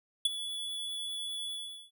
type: tone with ADSR envelope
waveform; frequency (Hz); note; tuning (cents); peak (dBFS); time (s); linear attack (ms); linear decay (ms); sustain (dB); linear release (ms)
square; 3419; G#7; +50; -22; 0.25-1.91; 5; 23; -14; 410
effects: none